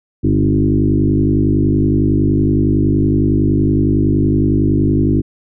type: tone with frequency modulation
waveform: sine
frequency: 199.9 Hz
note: G3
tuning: 34 cents sharp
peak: -10 dBFS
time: 0.23-5.22 s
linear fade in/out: 20 ms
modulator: 50.8 Hz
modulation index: 2.9
effects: none